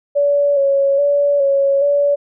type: tone with vibrato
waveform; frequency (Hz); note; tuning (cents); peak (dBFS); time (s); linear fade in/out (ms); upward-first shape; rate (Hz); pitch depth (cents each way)
sine; 563; C#5; +27; -11; 0.15-2.16; 20; square; 1.2; 29
effects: none